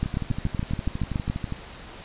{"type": "two click trains", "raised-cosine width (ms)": 5, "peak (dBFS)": [-16, -12], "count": [19, 10], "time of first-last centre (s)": [[0.06, 1.523], [0.03, 1.299]], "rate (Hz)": [12.3, 7.09], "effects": ["pink hiss -42 dBFS RMS until 2.04 s", "resampled to 8000 Hz"]}